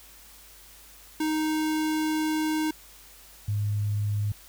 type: tone pair in turn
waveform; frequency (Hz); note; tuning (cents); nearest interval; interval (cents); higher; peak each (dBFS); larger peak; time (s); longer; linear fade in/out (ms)
square / sine; 311.1 / 103.82; D#4 / G#2; 0 / 0; octave + perfect fifth; 1900; first; -25 / -24; second; 1.2-2.71 / 3.48-4.32; first; 5
effects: added 50 Hz sine -56 dBFS peak until 4.48 s + white hiss -51 dBFS RMS until 4.48 s